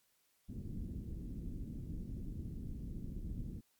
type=low-pass noise; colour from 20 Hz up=pink; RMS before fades=-43 dBFS; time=0.48-3.61 s; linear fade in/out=20 ms; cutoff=280 Hz; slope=24 dB/octave; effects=white hiss -75 dBFS RMS until 3.79 s + MP3 96 kbps